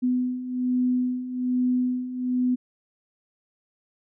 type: beating tone pair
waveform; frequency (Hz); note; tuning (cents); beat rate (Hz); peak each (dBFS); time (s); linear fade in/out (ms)
sine; 249.8 / 251; B3 / B3; +20 / +28; 1.2; -28 / -23; 0.02-2.56; 20
effects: none